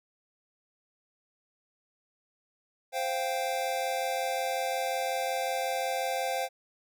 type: chord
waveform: square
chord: C suspended fourth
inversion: none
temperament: equal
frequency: 523.3 / 698.5 / 784 Hz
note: C5 / F5 / G5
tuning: 0 / 0 / 0 cents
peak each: -34 dBFS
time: 2.92-6.49 s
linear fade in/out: 50 ms
effects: none